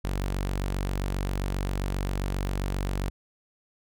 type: tone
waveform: sawtooth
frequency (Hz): 47.51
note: F#1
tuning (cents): +47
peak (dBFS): -23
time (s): 0.04-3.1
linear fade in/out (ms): 10
effects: none